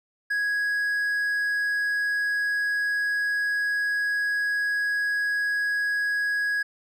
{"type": "tone", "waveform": "triangle", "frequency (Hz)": 1661.2, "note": "G#6", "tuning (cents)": 0, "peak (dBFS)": -21, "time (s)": [0.3, 6.63], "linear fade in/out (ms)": 10, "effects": []}